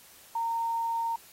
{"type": "tone", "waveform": "sine", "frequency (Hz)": 920, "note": "A#5", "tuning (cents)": -23, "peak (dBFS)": -27, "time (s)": [0.35, 1.16], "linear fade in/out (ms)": 5, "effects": ["white hiss -54 dBFS RMS until 1.32 s", "AAC 48 kbps"]}